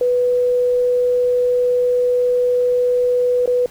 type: tone with dropouts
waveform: sine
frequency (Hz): 493.9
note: B4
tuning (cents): 0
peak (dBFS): -13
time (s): 0.01-3.66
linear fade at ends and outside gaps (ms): 2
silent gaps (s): 3.459-3.475
effects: pink hiss -45 dBFS RMS until 3.7 s